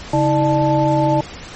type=tone cluster; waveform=sine; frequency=139.5 / 319.7 / 598 / 876 Hz; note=C#3 / D#4 / D5 / A5; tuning=+11 / +47 / +31 / -8 cents; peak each=-18 dBFS; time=0.13-1.21 s; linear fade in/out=5 ms; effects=pink hiss -34 dBFS RMS until 1.55 s + MP3 32 kbps